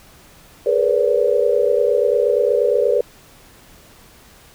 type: tone cluster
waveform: sine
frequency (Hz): 413.7 / 473.4 / 502 / 574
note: G#4 / A#4 / B4 / D5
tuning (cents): -7 / +27 / +28 / -40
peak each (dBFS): -19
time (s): 0.66-3.01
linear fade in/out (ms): 5
effects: pink hiss -47 dBFS RMS until 4.54 s